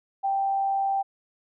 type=tone with amplitude modulation; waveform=sine; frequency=784 Hz; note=G5; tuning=in tune; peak=-21 dBFS; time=0.23-1.03 s; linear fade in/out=20 ms; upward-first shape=sine; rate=121 Hz; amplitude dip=25%; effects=none